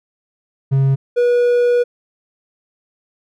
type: tone pair in turn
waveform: triangle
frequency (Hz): 135.6 / 484.8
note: C#3 / B4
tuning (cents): -38 / -32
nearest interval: octave + minor seventh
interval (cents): 2206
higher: second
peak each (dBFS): -9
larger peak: neither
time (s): 0.71-0.96 / 1.16-1.84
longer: second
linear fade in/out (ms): 20
effects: none